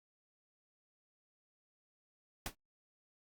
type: noise with exponential decay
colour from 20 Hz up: pink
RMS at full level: -34 dBFS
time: 2.46-2.55 s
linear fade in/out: 2 ms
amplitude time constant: 18 ms
effects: Opus 48 kbps